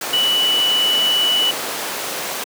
sine tone in noise, 2960 Hz, F#7, in tune, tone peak -14 dBFS, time 0.13-1.51 s, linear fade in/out 5 ms, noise pink, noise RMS -23 dBFS, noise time 0.01-2.44 s, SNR +6 dB, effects high-pass 400 Hz 12 dB/octave

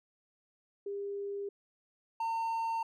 sine / triangle tone pair in turn, 401.6 / 908.9 Hz, G4 / A#5, +42 / -44 cents, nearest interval octave + major second, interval 1414 cents, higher second, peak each -35 / -29 dBFS, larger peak second, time 0.86-1.49 / 2.2-2.83 s, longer neither, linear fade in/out 5 ms, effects none

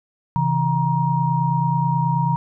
sine tone cluster, 134.6 / 163.9 / 944 Hz, C3 / E3 / A#5, +49 / -10 / +22 cents, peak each -21 dBFS, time 0.36-2.36 s, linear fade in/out 0 ms, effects none

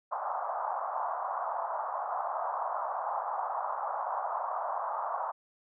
pink band-pass noise, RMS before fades -34 dBFS, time 0.11-5.32 s, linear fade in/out 20 ms, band 660 to 1200 Hz, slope 48 dB/octave, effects none

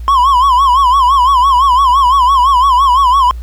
triangle tone with vibrato, 1046.5 Hz, C6, in tune, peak -4 dBFS, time 0.08-3.31 s, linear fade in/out 0 ms, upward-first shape sine, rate 5.9 Hz, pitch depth 130 cents each way, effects added 59 Hz sine -21 dBFS peak until 3.42 s + pink hiss -47 dBFS RMS until 3.42 s

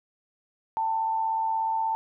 sine tone pair together, 794 / 890.6 Hz, G5 / A5, +22 / +21 cents, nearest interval major second, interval 199 cents, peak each -35 / -24 dBFS, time 0.77-1.95 s, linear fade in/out 0 ms, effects none

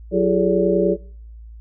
sine tone cluster, 184.3 / 341.3 / 400.7 / 431.2 / 572 Hz, F#3 / F4 / G4 / A4 / D5, -7 / -40 / +38 / -35 / -46 cents, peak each -21 dBFS, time 0.11-0.97 s, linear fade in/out 50 ms, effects noise-tail reverb RT60 0.6 s tail -24 dB re dry + added 56 Hz sine -36 dBFS peak until 1.6 s

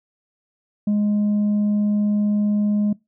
sine tone with tanh clipping, 207.7 Hz, G#3, in tune, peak -17 dBFS, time 0.87-2.93 s, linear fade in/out 5 ms, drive 2 dB, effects noise-tail reverb RT60 0.2 s tail -22 dB re dry

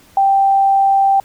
sine tone, 784 Hz, G5, in tune, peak -9 dBFS, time 0.17-1.2 s, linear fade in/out 2 ms, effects pink hiss -48 dBFS RMS until 1.24 s

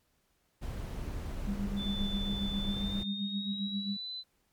brown noise, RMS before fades -37 dBFS, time 0.61-3.04 s, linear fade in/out 20 ms
sine tone with tremolo, 200 Hz, G3, 35 cents sharp, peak -30 dBFS, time 1.47-3.97 s, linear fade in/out 5 ms, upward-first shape sine, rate 7.5 Hz, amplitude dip 70%
sine tone with pitch glide, 3518 to 4018 Hz, A7 to B7, -1 to +29 cents, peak -37 dBFS, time 1.76-4.24 s, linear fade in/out 50 ms, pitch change +230 cents, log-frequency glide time 2.63-4.11 s
effects pink hiss -74 dBFS RMS until 4.52 s + MP3 96 kbps

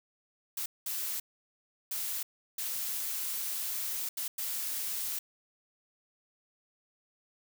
blue noise bursts at uneven times, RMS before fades -35 dBFS, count 6, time 0.57-0.66 / 0.86-1.2 / 1.91-2.23 / 2.58-4.09 / 4.17-4.28 / 4.38-5.19 s, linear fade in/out 5 ms, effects none

